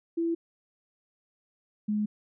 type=tone pair in turn; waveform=sine; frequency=334 / 210.4 Hz; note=E4 / G#3; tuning=+23 / +23 cents; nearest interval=minor sixth; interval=800 cents; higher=first; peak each=-25 dBFS; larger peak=neither; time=0.17-0.35 / 1.88-2.06 s; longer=neither; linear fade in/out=10 ms; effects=none